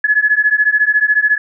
sine beating tone pair, 1696 / 1710 Hz, G#6 / A6, +36 / -50 cents, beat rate 14 Hz, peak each -13 / -13 dBFS, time 0.04-1.38 s, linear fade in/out 5 ms, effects none

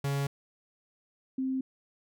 45% pulse / sine tone pair in turn, 140 / 262.6 Hz, C#3 / C4, +18 / +6 cents, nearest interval major seventh, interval 1088 cents, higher second, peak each -28 dBFS, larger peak neither, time 0.04-0.27 / 1.38-1.61 s, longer neither, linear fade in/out 5 ms, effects none

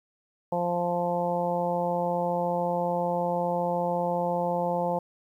harmonic tone, 174.61 Hz, F3, in tune, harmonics 1 / 2 / 3 / 4 / 5 / 6, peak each -32 / -37 / -28 / -32 / -30 / -43 dBFS, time 0.52-4.99 s, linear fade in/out 5 ms, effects 10-bit

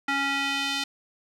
square tone with band-pass filter sweep, 277.2 Hz, C#4, in tune, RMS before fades -27 dBFS, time 0.08-0.84 s, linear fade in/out 5 ms, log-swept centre 1800 to 3700 Hz, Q 1.5, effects none

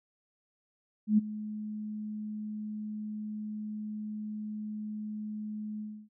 sine tone with ADSR envelope, 212.7 Hz, G#3, 42 cents sharp, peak -18 dBFS, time 1.07-6.09 s, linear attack 110 ms, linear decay 18 ms, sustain -17 dB, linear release 290 ms, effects none

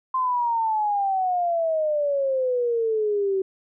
sine exponential sweep, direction down, 1046.5 to 378.4 Hz, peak -20 dBFS, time 0.14-3.42 s, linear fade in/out 5 ms, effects none

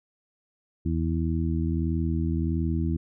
harmonic tone, 81.5 Hz, E2, 19 cents flat, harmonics 1 / 2 / 3 / 4, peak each -26 / -29 / -31 / -32 dBFS, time 0.85-2.97 s, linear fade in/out 10 ms, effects none

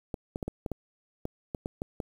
clicks, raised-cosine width 2 ms, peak -19 dBFS, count 11, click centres 0.142 / 0.359 / 0.428 / 0.48 / 0.662 / 0.717 / 1.254 / 1.548 / 1.659 / 1.819 / 2.002 s, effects 8-bit

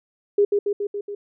sine tone with echo, 407.6 Hz, G#4, 32 cents flat, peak -13 dBFS, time 0.38-0.45 s, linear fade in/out 5 ms, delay 140 ms, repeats 5, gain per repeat -3 dB, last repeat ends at 1.15 s, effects none

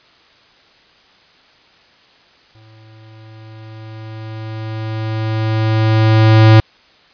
square tone with exponential growth, 110 Hz, A2, in tune, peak -4 dBFS, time 2.55-6.6 s, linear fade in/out 0 ms, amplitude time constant 880 ms, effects white hiss -49 dBFS RMS until 7.13 s + resampled to 11025 Hz

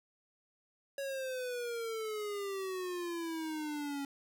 square exponential sweep, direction down, 557 to 277.2 Hz, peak -37 dBFS, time 0.98-4.05 s, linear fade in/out 2 ms, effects none

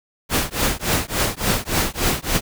pink noise with tremolo, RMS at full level -17 dBFS, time 0.29-2.41 s, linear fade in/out 50 ms, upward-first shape triangle, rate 3.5 Hz, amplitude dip 100%, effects none

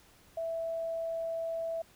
sine tone, 659.3 Hz, E5, in tune, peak -32 dBFS, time 0.37-1.82 s, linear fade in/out 5 ms, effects pink hiss -61 dBFS RMS until 1.95 s

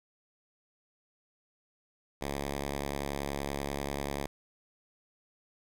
5% pulse tone with vibrato, 70.4 Hz, C#2, 27 cents sharp, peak -22 dBFS, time 2.21-4.27 s, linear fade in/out 5 ms, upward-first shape sine, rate 16 Hz, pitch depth 8 cents each way, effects none

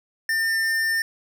sine tone with tanh clipping, 1801 Hz, A6, 40 cents sharp, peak -22 dBFS, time 0.29-1.02 s, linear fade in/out 2 ms, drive 17 dB, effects none

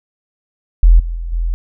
sine tone with level steps, 42.05 Hz, E1, 35 cents sharp, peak -3 / -18 / -20 / -14 dBFS, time 0.83-1.54 s, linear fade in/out 0 ms, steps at 0.99 / 1.15 / 1.32 s, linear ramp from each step 10 ms, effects none

